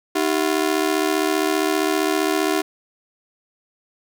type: ring-modulated tone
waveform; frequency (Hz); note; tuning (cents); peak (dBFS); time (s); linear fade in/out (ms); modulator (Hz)
sawtooth; 349.2; F4; 0; -11; 0.15-2.62; 10; 37.6
effects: none